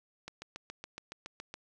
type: click train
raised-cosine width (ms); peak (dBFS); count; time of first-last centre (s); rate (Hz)
0.2; -25; 10; 0.28-1.541; 7.14
effects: none